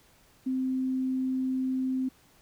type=tone; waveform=sine; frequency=260 Hz; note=C4; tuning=11 cents flat; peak=-26 dBFS; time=0.46-2.09 s; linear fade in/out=10 ms; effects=pink hiss -61 dBFS RMS until 2.41 s